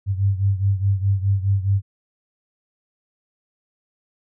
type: beating tone pair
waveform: sine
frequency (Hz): 97.1 / 101.9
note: G2 / G#2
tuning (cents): -16 / -32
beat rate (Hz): 4.8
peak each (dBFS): -18 / -22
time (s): 0.06-1.82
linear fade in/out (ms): 50
effects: none